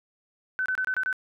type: tone bursts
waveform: sine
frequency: 1517 Hz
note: F#6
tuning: 43 cents sharp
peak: -24 dBFS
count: 6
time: 0.59-1.128 s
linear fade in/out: 0 ms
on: 68 ms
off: 26 ms
effects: none